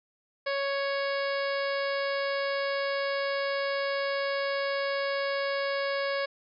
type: harmonic tone with a mistuned harmonic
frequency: 555 Hz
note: C#5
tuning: 2 cents sharp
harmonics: 1 / 2 / 3 / 4 / 5 / 6 / 7 / 8 / 9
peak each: -29 / -36 / -35 / -38 / -44 / -46 / -46 / -43 / -44 dBFS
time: 0.46-6.26 s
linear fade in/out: 10 ms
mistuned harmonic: 5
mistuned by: +15 cents
effects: none